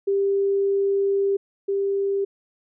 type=tone pair in turn; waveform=sine; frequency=395.7 / 395.7 Hz; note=G4 / G4; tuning=+16 / +16 cents; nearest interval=unison; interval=0 cents; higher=neither; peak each=-18 / -20 dBFS; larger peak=first; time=0.07-1.37 / 1.68-2.25 s; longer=first; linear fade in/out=10 ms; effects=none